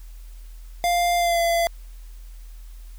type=tone with pitch glide; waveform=square; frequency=698.5 to 679 Hz; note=F5 to F5; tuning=0 to -49 cents; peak=-19 dBFS; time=0.84-1.67 s; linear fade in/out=0 ms; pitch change=-49 cents; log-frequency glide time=1.17-1.4 s; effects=added 41 Hz sine -37 dBFS peak until 2.98 s + white hiss -56 dBFS RMS until 2.98 s